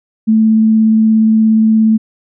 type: tone with vibrato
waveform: sine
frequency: 220 Hz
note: A3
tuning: in tune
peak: -6 dBFS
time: 0.27-1.98 s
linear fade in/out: 20 ms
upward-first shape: sine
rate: 17 Hz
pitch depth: 9 cents each way
effects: none